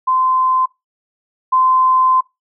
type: tone pair in turn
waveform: sine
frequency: 1033 / 1033 Hz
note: C6 / C6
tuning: -22 / -22 cents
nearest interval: unison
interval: 0 cents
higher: neither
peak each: -12 / -10 dBFS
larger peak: second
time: 0.07-0.66 / 1.52-2.21 s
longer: second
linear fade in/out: 10 ms
effects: noise-tail reverb RT60 0.2 s tail -20 dB re dry